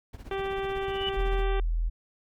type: noise with tremolo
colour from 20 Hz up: brown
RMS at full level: -38 dBFS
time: 0.13-1.44 s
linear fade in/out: 5 ms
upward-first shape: triangle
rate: 16 Hz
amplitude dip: 90%
type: harmonic tone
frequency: 390 Hz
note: G4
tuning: 9 cents flat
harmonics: 1 / 2 / 3 / 4 / 5 / 6 / 7 / 8 / 9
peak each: -30 / -36 / -40 / -42 / -44 / -46 / -47 / -48 / -49 dBFS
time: 0.31-1.6 s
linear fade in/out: 2 ms
type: tone with exponential growth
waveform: sine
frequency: 2960 Hz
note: F#7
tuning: in tune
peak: -26 dBFS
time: 0.74-1.09 s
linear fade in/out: 1 ms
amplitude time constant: 75 ms
type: tone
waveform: sine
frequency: 41.26 Hz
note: E1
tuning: 2 cents sharp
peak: -24 dBFS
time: 1.16-1.9 s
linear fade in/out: 20 ms
effects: none